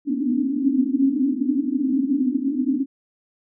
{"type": "band-pass noise", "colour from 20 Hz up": "pink", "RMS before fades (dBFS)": -21, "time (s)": [0.05, 2.86], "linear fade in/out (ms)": 50, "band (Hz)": [250, 290], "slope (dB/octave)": 96, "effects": []}